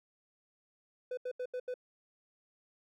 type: tone bursts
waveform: triangle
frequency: 501 Hz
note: B4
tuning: 25 cents sharp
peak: -33 dBFS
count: 5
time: 1.11-1.741 s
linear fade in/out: 5 ms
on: 63 ms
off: 79 ms
effects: none